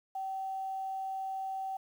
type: tone with quantisation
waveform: sine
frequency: 769 Hz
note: G5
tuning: 33 cents flat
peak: -34 dBFS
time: 0.15-1.77 s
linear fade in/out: 5 ms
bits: 10
effects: none